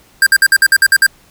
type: tone bursts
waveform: square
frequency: 1593 Hz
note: G6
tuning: 27 cents sharp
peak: -6 dBFS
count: 9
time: 0.22-1.065 s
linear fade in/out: 2 ms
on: 45 ms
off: 55 ms
effects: pink hiss -48 dBFS RMS until 1.3 s